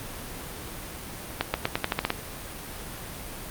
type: accelerating click train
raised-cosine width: 0.3 ms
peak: -7 dBFS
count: 9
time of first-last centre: 1.41-2.104 s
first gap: 130 ms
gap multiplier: 0.88
effects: pink hiss -38 dBFS RMS until 3.5 s + Opus 32 kbps